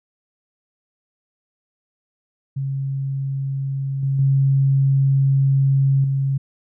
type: tone with level steps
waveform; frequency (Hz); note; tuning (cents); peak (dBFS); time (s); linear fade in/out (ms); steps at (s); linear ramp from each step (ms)
sine; 136.4; C#3; -28; -21 / -17 / -13 / -17; 2.56-6.38; 10; 4.03 / 4.19 / 6.04; 2
effects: none